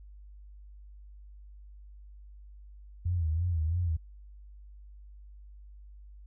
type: tone with vibrato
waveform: sine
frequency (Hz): 83.4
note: E2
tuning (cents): +21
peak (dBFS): -26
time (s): 3.05-3.97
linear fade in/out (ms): 10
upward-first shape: sine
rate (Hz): 3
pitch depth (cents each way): 120
effects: added 50 Hz sine -47 dBFS peak until 6.26 s